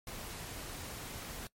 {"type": "noise", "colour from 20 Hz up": "pink", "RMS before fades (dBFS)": -44, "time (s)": [0.07, 1.47], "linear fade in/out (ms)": 2, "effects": ["noise-tail reverb RT60 0.1 s tail -21 dB re dry", "MP3 64 kbps"]}